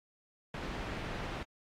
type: low-pass noise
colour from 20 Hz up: pink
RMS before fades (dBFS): -40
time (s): 0.54-1.43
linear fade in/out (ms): 2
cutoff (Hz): 2800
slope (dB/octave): 12
effects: AAC 48 kbps